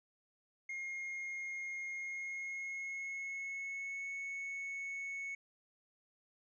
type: tone with pitch glide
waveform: triangle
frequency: 2139 to 2209 Hz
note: C7 to C#7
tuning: +38 to -7 cents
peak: -38 dBFS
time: 0.69-5.35 s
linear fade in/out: 5 ms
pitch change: +55 cents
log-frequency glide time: 1.92-4.1 s
effects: resampled to 16000 Hz